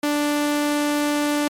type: tone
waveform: sawtooth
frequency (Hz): 293.7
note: D4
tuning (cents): 0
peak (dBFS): -15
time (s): 0.03-1.48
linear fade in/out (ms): 5
effects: MP3 64 kbps